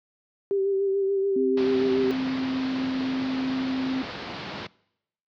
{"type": "tone with vibrato", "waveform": "sine", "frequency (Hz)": 392, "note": "G4", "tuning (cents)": 0, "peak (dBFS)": -21, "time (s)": [0.51, 2.11], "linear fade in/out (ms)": 0, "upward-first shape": "sine", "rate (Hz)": 6.9, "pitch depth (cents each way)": 30}
{"type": "tone", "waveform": "sine", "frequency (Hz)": 261.6, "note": "C4", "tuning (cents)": 0, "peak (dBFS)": -24, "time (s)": [1.36, 4.02], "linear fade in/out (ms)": 2}
{"type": "low-pass noise", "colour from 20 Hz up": "pink", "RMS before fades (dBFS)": -34, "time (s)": [1.57, 4.67], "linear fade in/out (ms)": 5, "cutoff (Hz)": 4800, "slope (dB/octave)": 48}
{"effects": ["noise-tail reverb RT60 0.8 s tail -24 dB re dry", "high-pass 150 Hz 12 dB/octave"]}